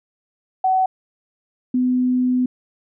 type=tone pair in turn; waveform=sine; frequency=753 / 251.7 Hz; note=F#5 / B3; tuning=+30 / +33 cents; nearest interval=octave + perfect fifth; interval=1897 cents; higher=first; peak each=-14 / -15 dBFS; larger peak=first; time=0.64-0.86 / 1.74-2.46 s; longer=second; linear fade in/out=5 ms; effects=none